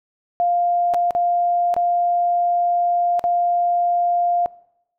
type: tone with dropouts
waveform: sine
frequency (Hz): 700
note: F5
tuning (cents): +4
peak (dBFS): -15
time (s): 0.4-4.46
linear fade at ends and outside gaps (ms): 0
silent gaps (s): 0.938-0.944 / 1.108-1.15 / 1.741-1.765 / 3.194-3.24
effects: noise-tail reverb RT60 0.8 s tail -22 dB re dry